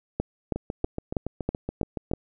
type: two click trains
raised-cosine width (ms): 2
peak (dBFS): -16 / -11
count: 12 / 7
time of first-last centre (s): 0.56-2.114 / 0.2-2.135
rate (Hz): 7.08 / 3.1
effects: none